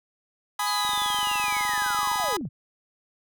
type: chord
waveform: sawtooth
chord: G# minor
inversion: none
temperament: just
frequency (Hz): 830.6 / 996.7 / 1245.9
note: G#5 / B5 / D#6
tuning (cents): 0 / +16 / +2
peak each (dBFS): -25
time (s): 0.59-2.37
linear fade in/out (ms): 5
type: linear sweep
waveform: sine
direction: down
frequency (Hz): 4294 to 96.6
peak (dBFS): -29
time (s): 0.66-2.49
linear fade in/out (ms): 20
type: click train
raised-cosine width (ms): 2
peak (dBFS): -31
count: 39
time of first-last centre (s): 0.85-2.453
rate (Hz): 23.7
effects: none